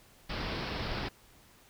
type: low-pass noise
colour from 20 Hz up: pink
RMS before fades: -36 dBFS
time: 0.29-1.09 s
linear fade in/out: 10 ms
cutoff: 5300 Hz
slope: 96 dB/octave
effects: pink hiss -60 dBFS RMS until 1.69 s